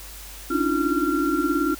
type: tone cluster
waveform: sine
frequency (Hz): 278.6 / 295.4 / 314.3 / 349.4 / 1375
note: C#4 / D4 / D#4 / F4 / F6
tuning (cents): +9 / +10 / +18 / +1 / -27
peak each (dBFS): -26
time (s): 0.5-1.75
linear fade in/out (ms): 10
effects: added 50 Hz sine -41 dBFS peak until 1.79 s + white hiss -41 dBFS RMS until 1.79 s